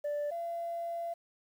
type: tone pair in turn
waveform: sine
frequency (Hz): 586 / 680.3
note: D5 / F5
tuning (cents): -4 / -46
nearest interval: minor third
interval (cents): 258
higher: second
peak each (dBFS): -29 / -33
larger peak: first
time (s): 0.04-0.31 / 0.31-1.14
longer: second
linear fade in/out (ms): 10
effects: tanh soft clip ceiling -30 dBFS + 10-bit